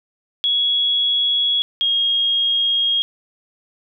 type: tone pair in turn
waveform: sine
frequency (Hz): 3347 / 3261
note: G#7 / G#7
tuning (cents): +13 / -32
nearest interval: unison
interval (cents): 45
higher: first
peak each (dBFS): -15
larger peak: neither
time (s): 0.44-1.62 / 1.81-3.02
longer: second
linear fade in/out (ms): 0
effects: none